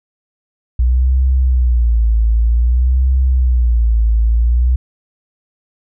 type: tone with vibrato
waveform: sine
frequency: 60 Hz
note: B1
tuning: 49 cents flat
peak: -9 dBFS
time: 0.79-4.76 s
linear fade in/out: 5 ms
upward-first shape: sine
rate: 0.53 Hz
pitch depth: 140 cents each way
effects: none